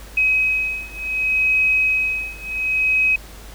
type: beating tone pair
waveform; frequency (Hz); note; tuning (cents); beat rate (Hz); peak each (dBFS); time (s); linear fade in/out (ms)
sine; 2537 / 2537.68; D#7 / D#7; +33 / +34; 0.68; -20 / -19; 0.17-3.16; 5
effects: added 50 Hz sine -37 dBFS peak until 3.54 s + pink hiss -42 dBFS RMS until 3.54 s